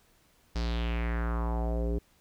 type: tone with low-pass filter sweep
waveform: square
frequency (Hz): 58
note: A#1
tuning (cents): -8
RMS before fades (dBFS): -30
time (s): 0.55-1.99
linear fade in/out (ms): 10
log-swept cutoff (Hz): 5200 to 390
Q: 3.1
effects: pink hiss -65 dBFS RMS until 2.2 s